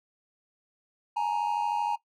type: tone pair together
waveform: triangle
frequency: 839.4 / 932.3 Hz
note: G#5 / A#5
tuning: +18 / 0 cents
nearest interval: major second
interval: 182 cents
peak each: -27 dBFS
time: 1.16-1.96 s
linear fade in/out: 10 ms
effects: noise-tail reverb RT60 0.1 s tail -18 dB re dry